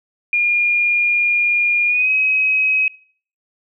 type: tone with pitch glide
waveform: sine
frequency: 2419 to 2541 Hz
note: D#7 to D#7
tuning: -49 to +36 cents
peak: -13 dBFS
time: 0.33-2.88 s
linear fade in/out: 2 ms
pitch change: +85 cents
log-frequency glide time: 1.87-2.1 s
effects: noise-tail reverb RT60 0.5 s tail -22 dB re dry